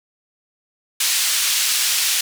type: band-pass noise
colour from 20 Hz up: pink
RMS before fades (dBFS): -19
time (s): 1-2.21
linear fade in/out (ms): 5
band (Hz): 3000 to 13000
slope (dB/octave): 12
effects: none